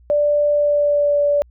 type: tone with pitch glide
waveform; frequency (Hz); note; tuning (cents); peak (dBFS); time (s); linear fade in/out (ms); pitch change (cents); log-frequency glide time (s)
sine; 587.3 to 579.2; D5 to D5; 0 to -24; -13; 0.1-1.42; 0; -24; 0.51-1.21
effects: added 60 Hz sine -46 dBFS peak until 1.5 s